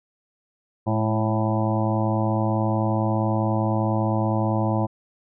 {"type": "harmonic tone with a mistuned harmonic", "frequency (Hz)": 109.8, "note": "A2", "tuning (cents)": -3, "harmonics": [1, 2, 3, 5, 6, 7, 8, 9], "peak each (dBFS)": [-23, -26, -28, -30, -31, -31, -32, -33], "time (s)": [0.86, 4.87], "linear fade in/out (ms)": 20, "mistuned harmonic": 2, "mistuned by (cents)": -41, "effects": []}